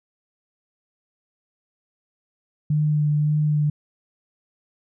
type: tone with vibrato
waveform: sine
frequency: 150 Hz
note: D3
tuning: 37 cents sharp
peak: -17 dBFS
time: 2.7-3.7 s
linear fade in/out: 5 ms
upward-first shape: sine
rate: 1.8 Hz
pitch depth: 16 cents each way
effects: none